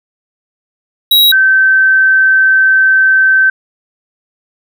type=tone pair in turn; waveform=square / sine; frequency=3849 / 1545.2 Hz; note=B7 / G6; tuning=-45 / -25 cents; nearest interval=octave + major third; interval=1580 cents; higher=first; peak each=-5 dBFS; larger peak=neither; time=1.11-1.32 / 1.32-3.5 s; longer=second; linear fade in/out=5 ms; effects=none